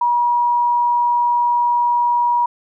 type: tone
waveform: sine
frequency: 960 Hz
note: B5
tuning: 49 cents flat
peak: -13 dBFS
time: 0.01-2.46 s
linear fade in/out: 5 ms
effects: none